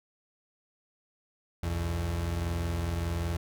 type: tone pair together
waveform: 35% pulse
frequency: 63.55 / 85 Hz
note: C2 / F2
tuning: -50 / -46 cents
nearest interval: perfect fourth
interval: 504 cents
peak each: -35 / -28 dBFS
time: 1.63-3.37 s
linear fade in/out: 5 ms
effects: none